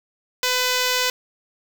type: tone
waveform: 5% pulse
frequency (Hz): 502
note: B4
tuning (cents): +28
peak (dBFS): -7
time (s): 0.43-1.1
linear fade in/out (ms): 2
effects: 7-bit